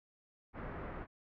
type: low-pass noise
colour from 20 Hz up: pink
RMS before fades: -44 dBFS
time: 0.53-1.07 s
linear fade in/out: 50 ms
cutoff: 1800 Hz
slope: 24 dB/octave
effects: none